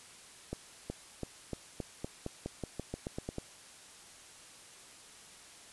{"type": "accelerating click train", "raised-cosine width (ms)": 2, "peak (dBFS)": -23, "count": 15, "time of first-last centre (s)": [0.53, 3.384], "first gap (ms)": 370, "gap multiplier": 0.9, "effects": ["white hiss -54 dBFS RMS until 5.72 s", "resampled to 24000 Hz"]}